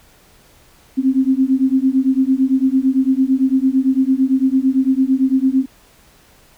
sine beating tone pair, 259.7 / 268.6 Hz, C4 / C4, -13 / +46 cents, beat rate 8.9 Hz, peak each -15 dBFS, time 0.97-5.66 s, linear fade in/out 20 ms, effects pink hiss -50 dBFS RMS until 6.57 s

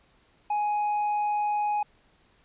triangle tone, 834 Hz, G#5, 7 cents sharp, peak -22 dBFS, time 0.5-1.83 s, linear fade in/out 5 ms, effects pink hiss -63 dBFS RMS until 2.44 s + resampled to 8000 Hz

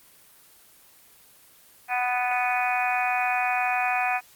harmonic tone, 247.8 Hz, B3, 6 cents sharp, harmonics 3 / 4 / 5 / 6 / 7 / 8 / 9 / 10, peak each -25 / -34 / -34 / -34 / -33 / -39 / -34 / -28 dBFS, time 1.88-4.21 s, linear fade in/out 50 ms, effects white hiss -54 dBFS RMS until 4.35 s + Opus 24 kbps

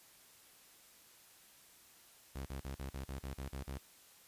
sawtooth tone bursts, 67.4 Hz, C#2, 48 cents flat, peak -37 dBFS, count 10, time 2.35-3.783 s, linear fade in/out 10 ms, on 110 ms, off 37 ms, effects white hiss -62 dBFS RMS until 4.27 s + resampled to 32000 Hz

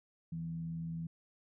sine tone with frequency modulation, 164.81 Hz, E3, in tune, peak -37 dBFS, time 0.32-1.07 s, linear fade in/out 5 ms, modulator 81.4 Hz, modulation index 0.27, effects none

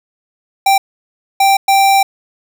square tone bursts at uneven times, 784 Hz, G5, in tune, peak -8 dBFS, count 3, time 0.66-0.78 / 1.4-1.57 / 1.68-2.03 s, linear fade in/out 5 ms, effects none

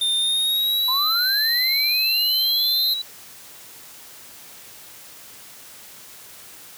square tone with pitch glide, 3620 to 4087 Hz, A7 to C8, +48 to -41 cents, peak -19 dBFS, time 0.01-2.94 s, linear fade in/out 5 ms, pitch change +211 cents, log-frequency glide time 0.18-1.21 s
sine linear sweep, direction up, 987.8 to 3965 Hz, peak -24 dBFS, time 0.88-3.02 s, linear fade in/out 5 ms
effects white hiss -43 dBFS RMS until 6.77 s + high-pass 60 Hz 12 dB/octave

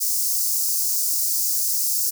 white high-pass noise, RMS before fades -22 dBFS, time 0-2.11 s, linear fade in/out 20 ms, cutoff 4900 Hz, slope 48 dB/octave, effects none

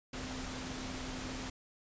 sine tone in noise, 257.5 Hz, C4, 28 cents flat, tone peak -44 dBFS, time 0.13-1.5 s, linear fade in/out 5 ms, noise pink, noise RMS -42 dBFS, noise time 0.13-1.5 s, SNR -5 dB, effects resampled to 16000 Hz

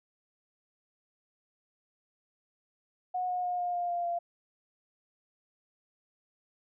sine tone with pitch steps, 730 / 723.3 / 716.6 / 710 / 703.5 / 697 / 690.6 Hz, F#5 / F#5 / F5 / F5 / F5 / F5 / F5, -24 / -39 / +44 / +28 / +12 / -4 / -20 cents, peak -29 dBFS, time 3.14-4.19 s, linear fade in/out 10 ms, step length 150 ms, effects none

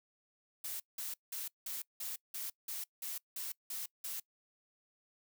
blue noise bursts, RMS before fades -41 dBFS, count 11, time 0.64-4.2 s, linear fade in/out 5 ms, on 160 ms, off 180 ms, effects noise-tail reverb RT60 0.1 s tail -23 dB re dry

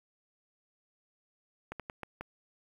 slowing click train, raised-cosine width 0.5 ms, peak -24 dBFS, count 5, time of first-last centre 1.72-2.21 s, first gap 77 ms, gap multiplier 1.32, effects 9-bit

